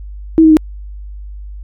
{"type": "tone with pitch steps", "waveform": "sine", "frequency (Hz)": [322.6, 316.3, 310.2], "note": ["E4", "D#4", "D#4"], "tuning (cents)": [-37, 29, -5], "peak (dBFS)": -3, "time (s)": [0.38, 0.569], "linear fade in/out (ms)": 0, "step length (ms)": 63, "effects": ["added 50 Hz sine -26 dBFS peak until 1.63 s"]}